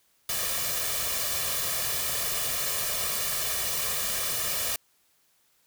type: noise with comb filter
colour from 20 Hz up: white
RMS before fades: -29 dBFS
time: 0.29-4.76 s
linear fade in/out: 2 ms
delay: 1.7 ms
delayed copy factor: +0.65
effects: white hiss -67 dBFS RMS until 5.66 s